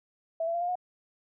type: tone with pitch steps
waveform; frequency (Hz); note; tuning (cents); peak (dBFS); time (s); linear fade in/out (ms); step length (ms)
sine; 656 / 672.1 / 688.6 / 705.5 / 722.8; E5 / E5 / F5 / F5 / F#5; -9 / +33 / -25 / +17 / -41; -27; 0.4-0.755; 5; 71
effects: none